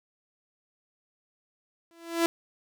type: tone with exponential growth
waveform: sawtooth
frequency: 335.1 Hz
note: E4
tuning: 29 cents sharp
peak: -15 dBFS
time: 1.91-2.26 s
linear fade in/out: 0 ms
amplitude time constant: 74 ms
effects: none